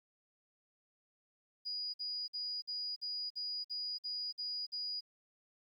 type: tone bursts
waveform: sine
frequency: 4901 Hz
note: D#8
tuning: 27 cents flat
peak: -37 dBFS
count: 10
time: 1.65-5.009 s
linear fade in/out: 20 ms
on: 290 ms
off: 51 ms
effects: 12-bit